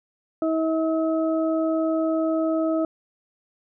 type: harmonic tone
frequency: 320.9 Hz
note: E4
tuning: 46 cents flat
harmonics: 1 / 2 / 4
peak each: -22 / -24 / -34 dBFS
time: 0.42-2.85 s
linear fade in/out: 2 ms
effects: none